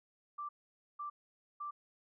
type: tone bursts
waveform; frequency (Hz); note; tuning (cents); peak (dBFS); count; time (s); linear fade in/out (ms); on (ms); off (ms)
sine; 1174.7; D6; 0; -39; 3; 0.38-1.71; 10; 110; 500
effects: none